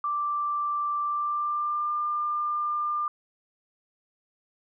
sine tone with pitch glide, 1174.7 to 1198 Hz, D6 to D6, 0 to +34 cents, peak -25 dBFS, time 0.04-3.08 s, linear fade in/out 2 ms, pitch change +34 cents, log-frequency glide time 1.03-1.93 s, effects none

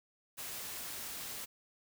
white noise, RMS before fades -43 dBFS, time 0.37-1.46 s, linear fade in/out 20 ms, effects none

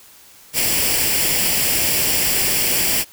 white noise with comb filter, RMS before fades -18 dBFS, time 0.53-3.05 s, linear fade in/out 50 ms, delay 0.39 ms, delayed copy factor +0.6, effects white hiss -46 dBFS RMS until 3.12 s

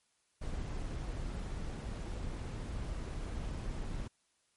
brown noise, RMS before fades -39 dBFS, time 0.41-4.08 s, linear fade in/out 10 ms, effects white hiss -75 dBFS RMS until 4.56 s + MP3 48 kbps

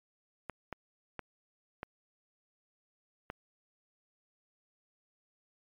clicks, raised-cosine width 0.5 ms, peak -23 dBFS, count 5, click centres 0.497 / 0.727 / 1.193 / 1.831 / 3.301 s, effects MP3 96 kbps

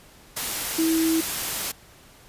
sine tone in noise, 324.2 Hz, E4, 29 cents flat, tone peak -19 dBFS, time 0.78-1.21 s, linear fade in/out 10 ms, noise white, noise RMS -28 dBFS, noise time 0.36-1.72 s, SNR +6 dB, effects pink hiss -51 dBFS RMS until 2.28 s + resampled to 32000 Hz

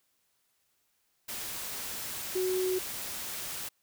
sine tone in noise, 370.4 Hz, F#4, 2 cents sharp, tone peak -27 dBFS, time 2.35-2.79 s, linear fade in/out 10 ms, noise white, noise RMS -38 dBFS, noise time 1.28-3.69 s, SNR +8 dB, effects white hiss -74 dBFS RMS until 3.82 s

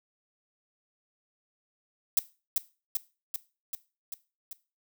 violet noise with echo, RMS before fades -22 dBFS, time 2.17-2.19 s, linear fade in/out 2 ms, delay 390 ms, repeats 6, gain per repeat -3 dB, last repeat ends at 4.53 s, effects noise-tail reverb RT60 0.3 s tail -17 dB re dry

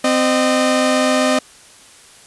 sawtooth tone pair together, 258.2 / 611.8 Hz, C4 / D#5, -23 / -29 cents, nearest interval octave + minor third, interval 1494 cents, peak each -12 dBFS, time 0.04-1.39 s, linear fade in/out 5 ms, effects white hiss -44 dBFS RMS until 2.26 s + resampled to 24000 Hz

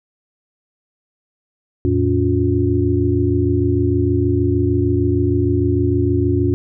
sine tone cluster, 85.2 / 111.7 / 283.9 / 357.9 Hz, F2 / A2 / C#4 / F4, -42 / +27 / +41 / +42 cents, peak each -19 dBFS, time 1.85-6.54 s, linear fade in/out 0 ms, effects none

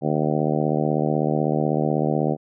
harmonic tone, 76.1 Hz, D#2, 38 cents flat, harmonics 2 / 3 / 4 / 5 / 6 / 7 / 8 / 9 / 10, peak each -24 / -26 / -27 / -28 / -29 / -29 / -30 / -31 / -31 dBFS, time 0.01-2.37 s, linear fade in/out 50 ms, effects none

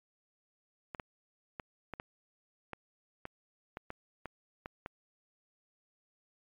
clicks, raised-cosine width 0.5 ms, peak -25 dBFS, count 12, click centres 0.948 / 0.998 / 1.598 / 1.937 / 1.999 / 2.733 / 3.254 / 3.771 / 3.904 / 4.257 / 4.659 / 4.861 s, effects MP3 96 kbps

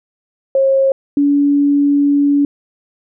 sine tone pair in turn, 539 / 285.5 Hz, C#5 / D4, -49 / -49 cents, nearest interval major seventh, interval 1100 cents, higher first, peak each -9 dBFS, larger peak neither, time 0.55-0.92 / 1.17-2.45 s, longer second, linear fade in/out 2 ms, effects none

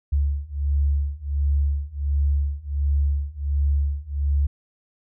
sine beating tone pair, 70.5 / 71.9 Hz, C#2 / D2, +30 / -36 cents, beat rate 1.4 Hz, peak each -23 / -22 dBFS, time 0.12-4.47 s, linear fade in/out 10 ms, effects none

